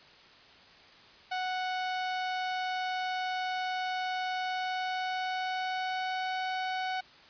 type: tone with pitch glide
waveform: sawtooth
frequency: 740 to 746.4 Hz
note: F#5 to F#5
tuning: 0 to +15 cents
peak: -27 dBFS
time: 1.31-7.01 s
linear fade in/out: 10 ms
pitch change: +15 cents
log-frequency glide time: 4.36-6.35 s
effects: white hiss -55 dBFS RMS until 7.29 s + resampled to 11025 Hz